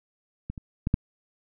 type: clicks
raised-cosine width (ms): 5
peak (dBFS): -20 / -25 / -13 / -8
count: 4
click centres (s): 0.5 / 0.578 / 0.871 / 0.941
effects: none